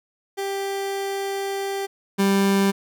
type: tone pair in turn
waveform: 30% pulse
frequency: 393.5 / 196.75 Hz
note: G4 / G3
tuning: +7 / +7 cents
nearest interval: octave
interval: 1200 cents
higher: first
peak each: -22 / -14 dBFS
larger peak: second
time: 0.37-1.87 / 2.18-2.72 s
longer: first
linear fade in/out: 20 ms
effects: none